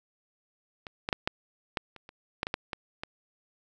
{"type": "clicks", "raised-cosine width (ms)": 0.3, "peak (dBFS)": [-24, -14, -9, -10, -12, -30, -30, -12, -16, -12, -17, -19], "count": 12, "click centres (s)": [0.868, 1.089, 1.128, 1.275, 1.772, 1.963, 2.091, 2.431, 2.469, 2.541, 2.732, 3.035], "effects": []}